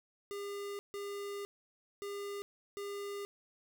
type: tone bursts at uneven times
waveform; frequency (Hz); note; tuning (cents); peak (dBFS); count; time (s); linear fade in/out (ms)
square; 403.6; G#4; -49; -40; 4; 0.31-0.79 / 0.94-1.45 / 2.02-2.42 / 2.77-3.25; 0
effects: 11-bit